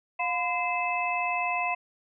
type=tone cluster; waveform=sine; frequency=711 / 1012 / 2072 / 2612 Hz; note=F5 / B5 / C7 / E7; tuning=+31 / +42 / -17 / -17 cents; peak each=-30 / -31 / -35 / -30 dBFS; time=0.19-1.75 s; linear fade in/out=10 ms; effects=none